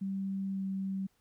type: tone with pitch glide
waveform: sine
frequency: 194 to 192.66 Hz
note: G3 to G3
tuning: -18 to -30 cents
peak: -32 dBFS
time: 0.01-1.07 s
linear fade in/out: 10 ms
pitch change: -12 cents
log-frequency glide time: 0.5-0.64 s
effects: pink hiss -73 dBFS RMS until 1.2 s